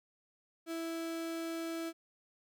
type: tone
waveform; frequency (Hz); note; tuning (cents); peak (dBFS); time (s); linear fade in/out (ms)
35% pulse; 329.6; E4; 0; -35; 0.66-1.93; 50
effects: none